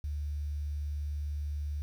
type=tone with quantisation; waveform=sine; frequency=73.42 Hz; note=D2; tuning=in tune; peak=-32 dBFS; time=0.04-1.82 s; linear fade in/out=0 ms; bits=10; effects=none